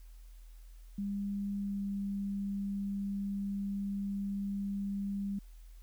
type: tone with pitch glide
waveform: sine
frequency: 200.6 to 199.1 Hz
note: G3 to G3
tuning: +40 to +27 cents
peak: -33 dBFS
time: 0.98-5.39 s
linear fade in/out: 5 ms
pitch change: -13 cents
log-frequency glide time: 1.59-1.82 s
effects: added 41 Hz sine -49 dBFS peak until 5.82 s + white hiss -68 dBFS RMS until 5.82 s